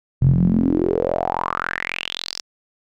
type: tone with band-pass filter sweep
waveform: sawtooth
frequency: 43.65 Hz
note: F1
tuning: in tune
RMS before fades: -20 dBFS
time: 0.21-2.41 s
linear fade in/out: 10 ms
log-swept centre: 120 to 5500 Hz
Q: 6.7
effects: none